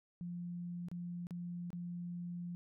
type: tone with dropouts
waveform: sine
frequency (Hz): 174.61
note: F3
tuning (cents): 0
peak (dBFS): -40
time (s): 0.21-2.55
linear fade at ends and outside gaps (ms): 0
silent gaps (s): 0.885-0.915 / 1.269-1.308 / 1.704-1.73
effects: none